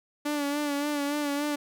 sawtooth tone with vibrato, 289.9 Hz, D4, 22 cents flat, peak -23 dBFS, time 0.25-1.56 s, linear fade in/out 10 ms, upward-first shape sine, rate 3.5 Hz, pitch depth 42 cents each way, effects none

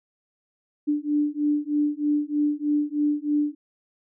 sine beating tone pair, 293.7 / 296.9 Hz, D4 / D4, 0 / +19 cents, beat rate 3.2 Hz, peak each -24 dBFS, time 0.87-3.55 s, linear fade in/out 20 ms, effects none

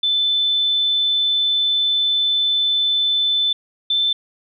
sine tone pair in turn, 3520 / 3538 Hz, A7 / A7, 0 / +9 cents, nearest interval unison, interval 9 cents, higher second, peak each -15 / -15 dBFS, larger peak neither, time 0.03-3.53 / 3.9-4.13 s, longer first, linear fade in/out 5 ms, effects none

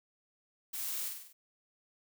blue noise with echo, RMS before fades -39 dBFS, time 0.73-1.09 s, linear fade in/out 10 ms, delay 48 ms, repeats 5, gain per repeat -4 dB, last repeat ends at 1.33 s, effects none

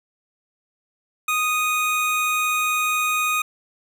square tone pair together, 1243 / 2483 Hz, D#6 / D#7, -2 / -4 cents, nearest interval octave, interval 1198 cents, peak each -23 dBFS, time 1.28-3.42 s, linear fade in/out 5 ms, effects none

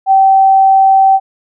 sine tone, 773 Hz, G5, 24 cents flat, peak -4 dBFS, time 0.06-1.2 s, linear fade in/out 50 ms, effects none

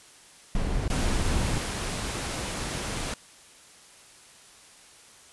brown noise bursts, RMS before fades -26 dBFS, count 3, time 0.55-1.58 s, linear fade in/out 2 ms, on 330 ms, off 20 ms
pink noise, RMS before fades -32 dBFS, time 0.9-3.14 s, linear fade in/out 2 ms
effects white hiss -52 dBFS RMS until 5.32 s + resampled to 24000 Hz

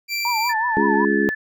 25% pulse tone, 2349 Hz, D7, in tune, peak -18 dBFS, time 0.08-0.54 s, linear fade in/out 50 ms
sine tone with vibrato, 922 Hz, A#5, 19 cents flat, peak -20 dBFS, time 0.25-1.05 s, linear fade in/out 2 ms, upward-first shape triangle, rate 5.4 Hz, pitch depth 140 cents each way
sine tone with pitch glide, 1764 to 1740.7 Hz, A6 to A6, +4 to -19 cents, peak -22 dBFS, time 0.49-1.35 s, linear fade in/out 10 ms, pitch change -23 cents, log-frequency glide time 0.59-0.97 s
harmonic tone, 69.3 Hz, C#2, in tune, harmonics 3 / 4 / 5 / 6, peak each -22 / -22 / -22 / -22 dBFS, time 0.77-1.29 s, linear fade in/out 0 ms
effects none

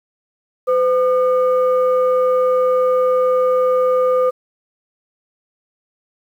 sine tone pair together, 508.5 / 1211 Hz, C5 / D#6, -50 / -47 cents, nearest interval octave + minor third, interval 1503 cents, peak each -12 / -20 dBFS, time 0.67-4.31 s, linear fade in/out 20 ms, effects tanh soft clip ceiling -6 dBFS + 8-bit

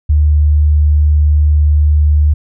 sine tone, 74.8 Hz, D2, 32 cents sharp, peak -6 dBFS, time 0.09-2.34 s, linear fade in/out 10 ms, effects none

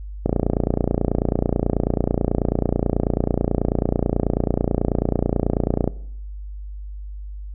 click train, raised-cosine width 2 ms, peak -5 dBFS, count 165, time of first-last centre 0.26-5.876 s, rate 29.2 Hz, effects noise-tail reverb RT60 0.7 s tail -20 dB re dry + added 50 Hz sine -30 dBFS peak until 7.54 s

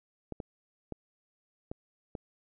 clicks, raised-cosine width 2 ms, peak -24 dBFS, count 5, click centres 0.323 / 0.402 / 0.923 / 1.715 / 2.152 s, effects none

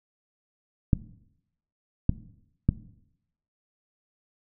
clicks, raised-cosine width 5 ms, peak -7 dBFS, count 3, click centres 0.932 / 2.094 / 2.69 s, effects noise-tail reverb RT60 0.8 s tail -17 dB re dry

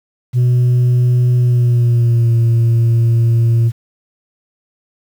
sine tone with pitch glide, 123.47 to 115.87 Hz, B2 to A#2, 0 to -10 cents, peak -6 dBFS, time 0.33-3.72 s, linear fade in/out 50 ms, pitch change -110 cents, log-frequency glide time 1.36-2.35 s, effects tanh soft clip ceiling -8 dBFS + 7-bit

